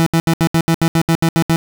30% pulse tone bursts, 164.81 Hz, E3, in tune, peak -8 dBFS, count 12, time 0-1.56 s, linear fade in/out 0 ms, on 64 ms, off 72 ms, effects none

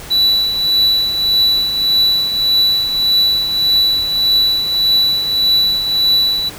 triangle tone with tremolo, 3951 Hz, B7, in tune, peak -7 dBFS, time 0.1-6.5 s, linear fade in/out 20 ms, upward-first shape triangle, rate 1.7 Hz, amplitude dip 60%, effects pink hiss -32 dBFS RMS until 6.58 s

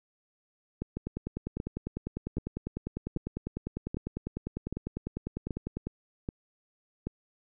two click trains, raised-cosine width 3 ms, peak -20 / -21 dBFS, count 9 / 50, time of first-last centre 0.82-7.07 / 0.97-5.87 s, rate 1.28 / 10 Hz, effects none

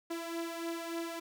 sawtooth beating tone pair, 333.5 / 336.9 Hz, E4 / E4, +20 / +38 cents, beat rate 3.4 Hz, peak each -34 / -38 dBFS, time 0.1-1.2 s, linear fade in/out 10 ms, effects none

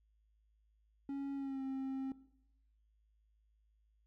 triangle tone with pitch glide, 277.2 to 266.7 Hz, C#4 to C4, 0 to +33 cents, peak -36 dBFS, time 1.09-2.12 s, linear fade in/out 2 ms, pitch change -67 cents, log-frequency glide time 1.35-1.62 s, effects noise-tail reverb RT60 0.8 s tail -17 dB re dry + added 53 Hz sine -70 dBFS peak until 4.06 s

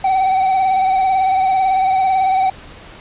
triangle tone with vibrato, 761 Hz, F#5, 48 cents sharp, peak -10 dBFS, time 0.04-2.5 s, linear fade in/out 5 ms, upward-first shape sine, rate 18 Hz, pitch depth 37 cents each way, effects pink hiss -38 dBFS RMS until 3 s + resampled to 8000 Hz

